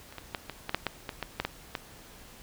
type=clicks; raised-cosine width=0.3 ms; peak=-30 / -23 / -15 / -20 / -16 / -9 / -12 / -18 / -16 / -12 / -13 / -15 dBFS; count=12; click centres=0.125 / 0.183 / 0.348 / 0.497 / 0.694 / 0.746 / 0.867 / 1.092 / 1.227 / 1.4 / 1.45 / 1.752 s; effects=pink hiss -51 dBFS RMS until 2.42 s